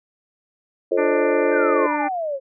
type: chord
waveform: sine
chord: F dominant seventh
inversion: none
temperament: equal with one note detuned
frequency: 349.2 / 440 / 532.1 / 622.3 Hz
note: F4 / A4 / C5 / Eb5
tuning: 0 / 0 / +29 / 0 cents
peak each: -23 / -21 / -21 / -27 dBFS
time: 0.91-1.87 s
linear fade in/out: 10 ms
type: harmonic tone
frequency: 296.2 Hz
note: D4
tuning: 15 cents sharp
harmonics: 1 / 2 / 3 / 4 / 5 / 6 / 7 / 8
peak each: -25 / -28 / -30 / -31 / -32 / -33 / -33 / -34 dBFS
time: 0.97-2.09 s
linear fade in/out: 20 ms
type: exponential sweep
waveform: sine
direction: down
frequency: 1600 to 523.3 Hz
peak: -22 dBFS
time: 1.51-2.4 s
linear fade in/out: 50 ms
effects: none